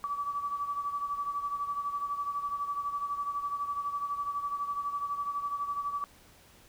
sine beating tone pair, 1147 / 1159 Hz, D6 / D6, -41 / -23 cents, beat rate 12 Hz, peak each -32 / -38 dBFS, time 0.04-6.04 s, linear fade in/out 0 ms, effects pink hiss -58 dBFS RMS until 6.68 s

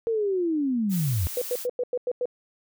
sine linear sweep, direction down, 466.2 to 75.9 Hz, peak -22 dBFS, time 0.07-1.27 s, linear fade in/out 0 ms
blue noise, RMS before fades -35 dBFS, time 0.89-1.67 s, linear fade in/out 50 ms
sine tone bursts, 493.9 Hz, B4, in tune, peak -23 dBFS, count 7, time 1.37-2.256 s, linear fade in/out 2 ms, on 46 ms, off 94 ms
effects none

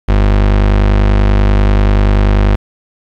35% pulse tone, 50.3 Hz, G1, 45 cents sharp, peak -5 dBFS, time 0.08-2.56 s, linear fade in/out 10 ms, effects low-pass 3000 Hz 12 dB/octave + 7-bit

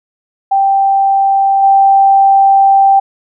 sine tone with level steps, 784 Hz, G5, in tune, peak -7 / -4 dBFS, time 0.51-3 s, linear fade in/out 10 ms, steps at 1.62 s, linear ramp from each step 20 ms, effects none

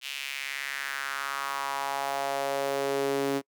sawtooth tone with high-pass filter sweep, 138.59 Hz, C#3, in tune, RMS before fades -31 dBFS, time 0.01-3.42 s, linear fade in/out 50 ms, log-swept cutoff 2900 to 320 Hz, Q 3, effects noise-tail reverb RT60 0.1 s tail -26 dB re dry

